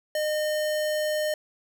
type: tone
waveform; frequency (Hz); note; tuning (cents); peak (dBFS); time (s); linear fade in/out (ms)
square; 610; D#5; -34; -25; 0.15-1.34; 2
effects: none